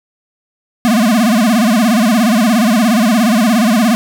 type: tone with vibrato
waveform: square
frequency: 225.3 Hz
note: A3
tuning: 41 cents sharp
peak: -9 dBFS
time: 0.85-3.95 s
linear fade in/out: 0 ms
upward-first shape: sine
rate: 17 Hz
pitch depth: 180 cents each way
effects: none

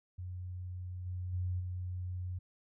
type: tone with level steps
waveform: sine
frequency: 90.6 Hz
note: F#2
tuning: 36 cents flat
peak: -39 / -36 / -32 / -36 dBFS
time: 0.18-2.39 s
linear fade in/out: 10 ms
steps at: 1.05 / 1.32 / 1.59 s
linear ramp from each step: 20 ms
effects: none

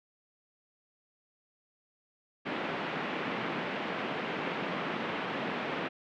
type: band-pass noise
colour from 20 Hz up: pink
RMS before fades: -35 dBFS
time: 2.45-5.89 s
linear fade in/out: 20 ms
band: 180 to 2900 Hz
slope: 24 dB/octave
effects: none

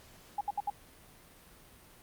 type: tone bursts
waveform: sine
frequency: 818 Hz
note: G#5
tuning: 26 cents flat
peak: -29 dBFS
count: 4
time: 0.38-0.701 s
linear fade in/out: 5 ms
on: 30 ms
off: 67 ms
effects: pink hiss -57 dBFS RMS until 2.02 s + Opus 48 kbps

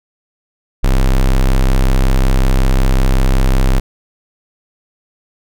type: tone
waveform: square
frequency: 32.7 Hz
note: C1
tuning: in tune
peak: -9 dBFS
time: 0.83-3.8 s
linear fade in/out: 10 ms
effects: none

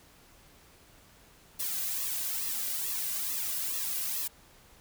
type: noise with flanger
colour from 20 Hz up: blue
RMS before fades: -33 dBFS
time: 1.59-4.28 s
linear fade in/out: 10 ms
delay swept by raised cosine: 1.3 to 2.3 ms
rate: 2.3 Hz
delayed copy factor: -1
effects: pink hiss -58 dBFS RMS until 4.8 s

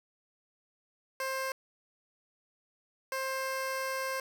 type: tone pair in turn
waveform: 15% pulse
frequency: 529 / 529 Hz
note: C5 / C5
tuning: +19 / +19 cents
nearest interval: unison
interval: 0 cents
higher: neither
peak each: -26 dBFS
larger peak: neither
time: 1.2-1.52 / 3.12-4.2 s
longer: second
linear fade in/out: 2 ms
effects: none

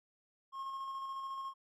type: tone with tremolo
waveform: triangle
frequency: 1078 Hz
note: C#6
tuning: 49 cents flat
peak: -36 dBFS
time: 0.52-1.54 s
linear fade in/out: 50 ms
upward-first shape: square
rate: 14 Hz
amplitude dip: 25%
effects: MP3 64 kbps

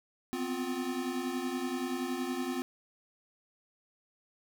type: tone cluster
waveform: square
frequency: 248.9 / 259.5 / 353 Hz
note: B3 / C4 / F4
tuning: +14 / -14 / +19 cents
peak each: -40 / -36 / -38 dBFS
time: 0.33-2.62 s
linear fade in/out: 0 ms
effects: none

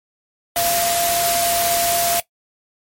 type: tone in noise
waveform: sine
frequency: 690 Hz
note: F5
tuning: 21 cents flat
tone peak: -19 dBFS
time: 0.56-2.2 s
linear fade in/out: 2 ms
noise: white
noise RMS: -20 dBFS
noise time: 0.56-2.2 s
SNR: -2 dB
effects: noise-tail reverb RT60 0.1 s tail -18 dB re dry + MP3 64 kbps

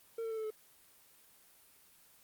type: tone with pitch steps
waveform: triangle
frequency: 456.4 / 450.1 / 443.9 / 437.8 / 431.8 Hz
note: A#4 / A4 / A4 / A4 / A4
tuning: -37 / +39 / +15 / -9 / -33 cents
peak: -34 dBFS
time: 0.18-0.505 s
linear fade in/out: 5 ms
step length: 65 ms
effects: white hiss -63 dBFS RMS until 2.23 s + Opus 24 kbps

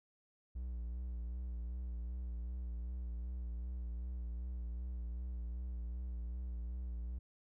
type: tone with vibrato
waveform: triangle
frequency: 60.1 Hz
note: B1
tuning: 46 cents flat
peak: -37 dBFS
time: 0.55-7.19 s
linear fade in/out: 10 ms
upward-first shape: sine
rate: 2.6 Hz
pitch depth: 57 cents each way
effects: none

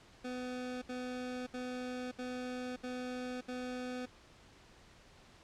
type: tone bursts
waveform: 25% pulse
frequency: 250.8 Hz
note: B3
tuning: 27 cents sharp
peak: -35 dBFS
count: 6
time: 0.24-4.06 s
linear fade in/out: 10 ms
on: 580 ms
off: 68 ms
effects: pink hiss -60 dBFS RMS until 5.43 s + low-pass 6000 Hz 12 dB/octave

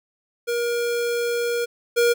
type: tone pair in turn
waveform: square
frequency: 474.6 / 474.6 Hz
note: A#4 / A#4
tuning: +31 / +31 cents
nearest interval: unison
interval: 0 cents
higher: neither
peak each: -22 / -16 dBFS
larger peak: second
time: 0.47-1.66 / 1.96-2.14 s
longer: first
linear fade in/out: 20 ms
effects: none

